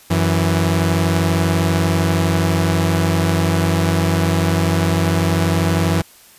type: tone pair together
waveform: sawtooth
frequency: 92.5 / 164.81 Hz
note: F#2 / E3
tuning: 0 / 0 cents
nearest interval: minor seventh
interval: 1000 cents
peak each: -13 dBFS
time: 0.1-6.02 s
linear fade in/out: 10 ms
effects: white hiss -46 dBFS RMS until 6.38 s + resampled to 32000 Hz